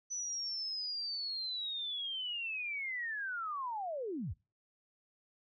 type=linear sweep; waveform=sine; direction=down; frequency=6000 to 51.91 Hz; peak=-36 dBFS; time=0.1-4.34 s; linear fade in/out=20 ms; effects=noise-tail reverb RT60 0.3 s tail -25 dB re dry